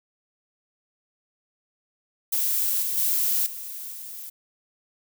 violet noise with level steps, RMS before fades -24 / -27 / -23 / -36 / -38 dBFS, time 2.32-4.3 s, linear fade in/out 10 ms, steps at 2.82 / 2.97 / 3.46 / 3.92 s, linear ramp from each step 5 ms, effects none

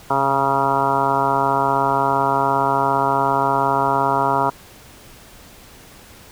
harmonic tone with a mistuned harmonic, 137.3 Hz, C#3, 16 cents flat, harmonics 1 / 2 / 3 / 4 / 5 / 6 / 7 / 8 / 9 / 10, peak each -29 / -28 / -26 / -29 / -23 / -25 / -19 / -28 / -25 / -27 dBFS, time 0.1-4.5 s, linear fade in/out 5 ms, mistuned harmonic 1, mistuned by -39 cents, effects pink hiss -44 dBFS RMS until 6.31 s

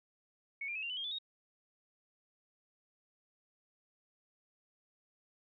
sine tone with pitch steps, 2216 / 2389 / 2575 / 2776 / 2992 / 3226 / 3477 / 3748 Hz, C#7 / D7 / E7 / F7 / F#7 / G7 / A7 / A#7, -1 / +29 / -41 / -11 / +19 / +49 / -21 / +9 cents, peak -37 dBFS, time 0.61-1.186 s, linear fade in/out 5 ms, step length 72 ms, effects none

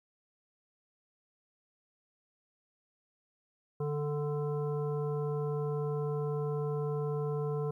harmonic tone, 147.3 Hz, D3, 6 cents sharp, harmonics 1 / 3 / 5 / 7 / 9, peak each -33 / -34 / -47 / -46 / -51 dBFS, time 3.8-7.71 s, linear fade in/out 5 ms, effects 12-bit

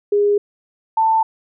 sine tone pair in turn, 410 / 889.1 Hz, G#4 / A5, -22 / +18 cents, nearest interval octave + minor second, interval 1340 cents, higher second, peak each -12 dBFS, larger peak neither, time 0.12-0.38 / 0.97-1.23 s, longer neither, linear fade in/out 5 ms, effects none

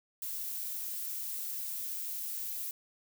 violet noise, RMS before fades -38 dBFS, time 0.22-2.71 s, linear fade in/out 2 ms, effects none

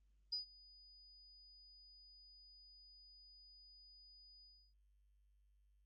sine tone with ADSR envelope, 4950 Hz, D#8, 10 cents flat, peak -37 dBFS, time 0.32-4.74 s, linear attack 10 ms, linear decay 120 ms, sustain -24 dB, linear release 310 ms, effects added 50 Hz sine -70 dBFS peak until 5.85 s + Opus 32 kbps

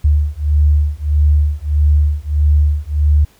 sine beating tone pair, 73.42 / 75.02 Hz, D2 / D2, 0 / +37 cents, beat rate 1.6 Hz, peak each -13 dBFS, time 0.04-3.25 s, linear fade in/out 10 ms, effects pink hiss -51 dBFS RMS until 3.39 s

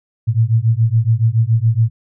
sine beating tone pair, 110 / 117.1 Hz, A2 / A#2, 0 / +8 cents, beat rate 7.1 Hz, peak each -14 dBFS, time 0.27-1.9 s, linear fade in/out 20 ms, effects none

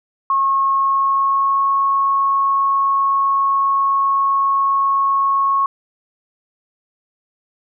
sine tone with pitch glide, 1088 to 1098.1 Hz, C#6 to C#6, -33 to -17 cents, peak -13 dBFS, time 0.3-5.66 s, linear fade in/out 2 ms, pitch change +16 cents, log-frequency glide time 0.73-1.67 s, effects none

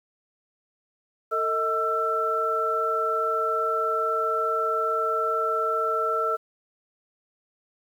sine tone cluster, 449.4 / 634 / 1336 Hz, A4 / D#5 / E6, +37 / +32 / +23 cents, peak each -28 / -30 / -24 dBFS, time 1.31-6.37 s, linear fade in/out 20 ms, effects 9-bit

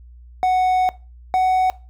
triangle tone pair in turn, 740 / 745.1 Hz, F#5 / F#5, 0 / +12 cents, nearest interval unison, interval 12 cents, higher second, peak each -12 dBFS, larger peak neither, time 0.43-0.89 / 1.34-1.7 s, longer first, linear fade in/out 0 ms, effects noise-tail reverb RT60 0.3 s tail -20 dB re dry + added 60 Hz sine -40 dBFS peak until 1.89 s

